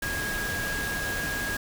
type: tone in noise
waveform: sine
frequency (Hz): 1641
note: G#6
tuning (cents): -21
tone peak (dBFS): -30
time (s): 0.02-1.57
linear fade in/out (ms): 5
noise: pink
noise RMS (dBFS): -33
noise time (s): 0.02-1.57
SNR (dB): 0
effects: none